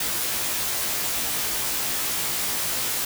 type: noise with comb filter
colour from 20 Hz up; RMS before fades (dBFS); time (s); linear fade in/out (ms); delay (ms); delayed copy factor
white; -26; 0-3.05; 5; 17; +0.9
effects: none